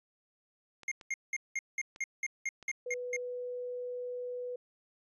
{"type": "clicks", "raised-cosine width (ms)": 0.2, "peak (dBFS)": -33, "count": 5, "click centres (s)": [0.833, 1.012, 1.961, 2.627, 2.693]}
{"type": "tone bursts", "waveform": "square", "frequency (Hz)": 2129, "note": "C7", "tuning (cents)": 30, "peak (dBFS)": -32, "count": 11, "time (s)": [0.88, 3.165], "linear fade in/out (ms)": 2, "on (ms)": 35, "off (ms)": 190}
{"type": "tone", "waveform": "sine", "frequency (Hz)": 493.9, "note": "B4", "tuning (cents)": 0, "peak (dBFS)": -36, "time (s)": [2.86, 4.56], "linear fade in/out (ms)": 5}
{"effects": ["resampled to 22050 Hz"]}